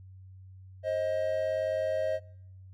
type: tone pair together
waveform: triangle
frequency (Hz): 531.2 / 630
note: C5 / D#5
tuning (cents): +26 / +21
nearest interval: minor third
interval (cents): 295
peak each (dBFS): -30 / -27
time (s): 0.83-2.2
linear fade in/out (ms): 50
effects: noise-tail reverb RT60 0.8 s tail -25 dB re dry + added 94 Hz sine -47 dBFS peak until 2.73 s